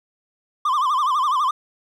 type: tone with vibrato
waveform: triangle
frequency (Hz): 1108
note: C#6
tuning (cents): -1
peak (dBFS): -15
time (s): 0.65-1.51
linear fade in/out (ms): 5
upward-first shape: sine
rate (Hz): 12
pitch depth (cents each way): 170
effects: none